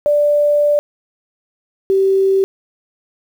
sine tone pair in turn, 587.3 / 386.5 Hz, D5 / G4, 0 / -24 cents, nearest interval perfect fifth, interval 724 cents, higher first, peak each -10 dBFS, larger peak neither, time 0.06-0.79 / 1.9-2.44 s, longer first, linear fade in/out 0 ms, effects 7-bit

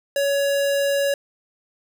square tone, 561 Hz, C#5, 21 cents sharp, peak -19 dBFS, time 0.16-1.14 s, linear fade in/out 2 ms, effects none

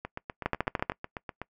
two click trains, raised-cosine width 0.5 ms, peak -20 / -11 dBFS, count 12 / 7, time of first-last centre 0.05-1.416 / 0.46-0.898 s, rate 8.05 / 13.7 Hz, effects noise-tail reverb RT60 0.1 s tail -23 dB re dry

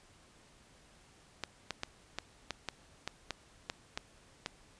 clicks, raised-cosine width 0.2 ms, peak -18 dBFS, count 11, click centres 1.437 / 1.707 / 1.834 / 2.186 / 2.507 / 2.687 / 3.076 / 3.307 / 3.699 / 3.975 / 4.461 s, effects pink hiss -62 dBFS RMS until 4.79 s + resampled to 22050 Hz

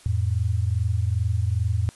sine tone pair together, 86.4 / 108.86 Hz, F2 / A2, -18 / -18 cents, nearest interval major third, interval 400 cents, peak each -23 dBFS, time 0.06-1.89 s, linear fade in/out 0 ms, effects white hiss -51 dBFS RMS until 1.95 s + resampled to 24000 Hz

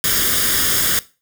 white noise with comb filter, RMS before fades -17 dBFS, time 0.04-0.99 s, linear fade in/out 0 ms, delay 0.59 ms, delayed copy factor +0.7, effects noise-tail reverb RT60 0.3 s tail -18 dB re dry

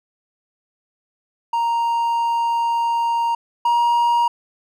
triangle tone pair in turn, 932.3 / 946.4 Hz, A#5 / A#5, 0 / +26 cents, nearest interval unison, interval 26 cents, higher second, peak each -15 / -12 dBFS, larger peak second, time 1.53-3.35 / 3.65-4.28 s, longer first, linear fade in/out 5 ms, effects none

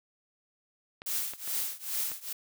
clicks, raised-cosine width 0.3 ms, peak -26 dBFS, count 4, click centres 1.019 / 1.336 / 1.476 / 2.117 s
blue noise with tremolo, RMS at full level -30 dBFS, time 1.06-2.33 s, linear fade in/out 5 ms, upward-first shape triangle, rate 2.4 Hz, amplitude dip 95%
effects none

